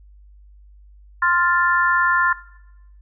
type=chord; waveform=sine; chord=F major; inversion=second; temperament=equal; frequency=1046.5 / 1396.9 / 1760 Hz; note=C6 / F6 / A6; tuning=0 / 0 / 0 cents; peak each=-19 dBFS; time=1.22-2.33 s; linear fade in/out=5 ms; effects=noise-tail reverb RT60 0.9 s tail -19 dB re dry + added 50 Hz sine -44 dBFS peak until 3.01 s